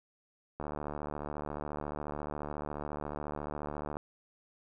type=click train; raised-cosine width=1 ms; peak=-24 dBFS; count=251; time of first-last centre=0.6-3.969 s; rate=74.2 Hz; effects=none